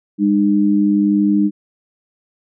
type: tone pair together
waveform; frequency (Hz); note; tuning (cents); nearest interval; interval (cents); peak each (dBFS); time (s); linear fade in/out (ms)
sine; 202.8 / 303.9; G#3 / D#4; -41 / -41; perfect fifth; 700; -14; 0.18-1.51; 50
effects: none